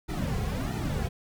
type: noise with flanger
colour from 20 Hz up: brown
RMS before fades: -30 dBFS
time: 0.08-1.09 s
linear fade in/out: 20 ms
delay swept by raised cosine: 1.8 to 3.4 ms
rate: 1.5 Hz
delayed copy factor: -1
effects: none